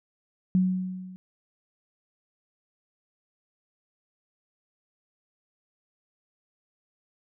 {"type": "tone with level ramp", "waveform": "sine", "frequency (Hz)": 185, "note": "F#3", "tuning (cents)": 0, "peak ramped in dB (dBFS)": [-17, -41], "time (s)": [0.55, 1.16], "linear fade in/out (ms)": 0, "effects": []}